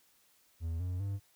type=tone with pitch steps; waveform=triangle; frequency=82.41 / 90.39 / 99.14 Hz; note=E2 / F#2 / G2; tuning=0 / -40 / +20 cents; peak=-31 dBFS; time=0.6-1.2 s; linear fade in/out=50 ms; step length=200 ms; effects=white hiss -68 dBFS RMS until 1.35 s